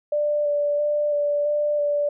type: tone with vibrato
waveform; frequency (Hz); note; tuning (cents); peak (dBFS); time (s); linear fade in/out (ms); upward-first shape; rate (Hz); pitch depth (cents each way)
sine; 587.3; D5; 0; -19; 0.12-2.09; 5; square; 1.5; 13
effects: none